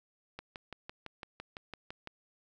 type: click train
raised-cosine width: 0.3 ms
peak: -26 dBFS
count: 11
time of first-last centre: 0.39-2.074 s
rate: 5.94 Hz
effects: none